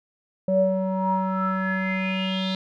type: tone with low-pass filter sweep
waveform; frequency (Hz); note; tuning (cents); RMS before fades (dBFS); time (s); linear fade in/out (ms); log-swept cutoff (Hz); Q
square; 188.9; F#3; +36; -24; 0.48-2.55; 2; 510 to 3900; 8.4
effects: none

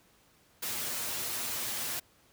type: noise with comb filter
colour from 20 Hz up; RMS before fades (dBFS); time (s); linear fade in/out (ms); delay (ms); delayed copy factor
white; -35; 0.62-2; 10; 8.4; +0.65
effects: pink hiss -64 dBFS RMS until 2.32 s + high-pass 60 Hz 12 dB/octave

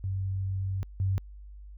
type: tone pair in turn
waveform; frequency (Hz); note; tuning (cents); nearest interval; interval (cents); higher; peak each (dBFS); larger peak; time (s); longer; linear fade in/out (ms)
sine; 95.9 / 95.9; G2 / G2; -37 / -37; unison; 0; neither; -28 / -24; second; 0.04-0.83 / 1-1.18; first; 0
effects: added 50 Hz sine -43 dBFS peak until 1.77 s

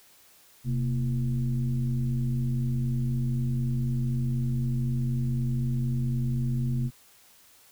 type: tone with frequency modulation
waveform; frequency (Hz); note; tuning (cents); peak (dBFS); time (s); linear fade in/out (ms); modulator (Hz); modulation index
sine; 129.3; C3; -20; -24; 0.64-6.91; 50; 104; 0.79
effects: white hiss -57 dBFS RMS until 7.71 s

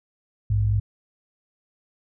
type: tone pair together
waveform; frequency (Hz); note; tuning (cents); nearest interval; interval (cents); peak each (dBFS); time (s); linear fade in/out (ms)
sine; 58.27 / 103.83; A#1 / G#2; 0 / 0; minor seventh; 1000; -25 / -19; 0.5-0.8; 5
effects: none

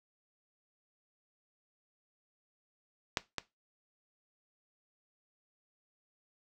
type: clicks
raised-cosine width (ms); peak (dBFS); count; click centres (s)
0.2; -11 / -16; 2; 3.172 / 3.383
effects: noise-tail reverb RT60 0.2 s tail -17 dB re dry

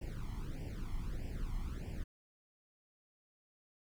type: noise with flanger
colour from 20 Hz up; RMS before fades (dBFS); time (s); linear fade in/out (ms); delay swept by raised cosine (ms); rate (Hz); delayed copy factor
brown; -40; 0.01-2.04; 10; 0.38 to 0.96; 1.6; +1
effects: none

